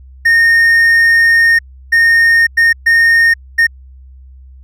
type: tone bursts at uneven times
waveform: triangle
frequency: 1840 Hz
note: A#6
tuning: 23 cents flat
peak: -4 dBFS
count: 5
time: 0.25-1.59 / 1.92-2.47 / 2.57-2.73 / 2.86-3.34 / 3.58-3.67 s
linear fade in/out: 10 ms
effects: added 65 Hz sine -34 dBFS peak until 4.63 s